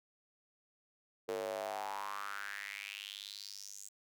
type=tone with high-pass filter sweep; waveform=square; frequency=50.3 Hz; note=G1; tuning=45 cents sharp; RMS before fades=-43 dBFS; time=1.28-3.89 s; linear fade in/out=10 ms; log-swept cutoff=440 to 7400 Hz; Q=5.2; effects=none